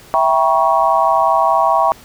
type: chord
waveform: sine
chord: E diminished seventh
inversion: none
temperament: equal with one note detuned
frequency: 659.3 / 784 / 956.3 / 1108.7 Hz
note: E5 / G5 / Bb5 / Db6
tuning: 0 / 0 / +44 / 0 cents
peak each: -16 dBFS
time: 0.14-1.92 s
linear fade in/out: 0 ms
effects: pink hiss -42 dBFS RMS until 2.04 s